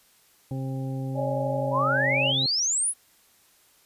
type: harmonic tone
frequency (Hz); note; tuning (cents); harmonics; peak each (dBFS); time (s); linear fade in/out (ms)
133; C3; +29; 1 / 2 / 3 / 4 / 6; -29 / -34 / -44 / -41 / -45; 0.51-2.46; 2
type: chord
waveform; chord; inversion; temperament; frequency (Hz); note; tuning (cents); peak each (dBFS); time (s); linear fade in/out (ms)
sine; C# suspended second; none; equal with one note detuned; 554.4 / 606.3 / 830.6; C#5 / D#5 / G#5; 0 / -45 / 0; -28 / -32 / -33; 1.14-2.34; 50
type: exponential sweep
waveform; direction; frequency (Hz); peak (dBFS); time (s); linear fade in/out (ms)
sine; up; 932.3 to 10970; -22; 1.71-2.94; 50
effects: white hiss -60 dBFS RMS until 3.85 s + resampled to 32000 Hz